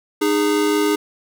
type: tone pair together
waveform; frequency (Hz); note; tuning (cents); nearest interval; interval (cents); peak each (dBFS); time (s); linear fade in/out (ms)
square; 306.1 / 411.7; D#4 / G#4; -28 / -15; perfect fourth; 513; -19; 0.21-0.96; 10
effects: none